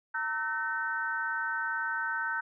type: harmonic tone with a mistuned harmonic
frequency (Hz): 305.6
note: D#4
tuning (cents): -31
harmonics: 3 / 4 / 5 / 6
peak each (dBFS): -37 / -38 / -31 / -42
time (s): 0.14-2.41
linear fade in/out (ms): 10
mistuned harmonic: 4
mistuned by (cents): +120
effects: none